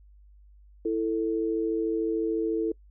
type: tone pair together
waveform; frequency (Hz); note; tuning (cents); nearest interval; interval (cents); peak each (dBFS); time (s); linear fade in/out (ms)
sine; 329.6 / 443.3; E4 / A4; 0 / +13; perfect fourth; 513; -27; 0.85-2.72; 5
effects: noise-tail reverb RT60 0.1 s tail -25 dB re dry + added 50 Hz sine -51 dBFS peak until 2.9 s